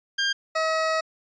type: tone pair in turn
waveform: 20% pulse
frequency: 1600 / 639 Hz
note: G6 / D#5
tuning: +35 / +46 cents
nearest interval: octave + major third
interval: 1589 cents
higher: first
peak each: -17 dBFS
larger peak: neither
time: 0.18-0.33 / 0.55-1.01 s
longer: second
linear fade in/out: 10 ms
effects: resampled to 16000 Hz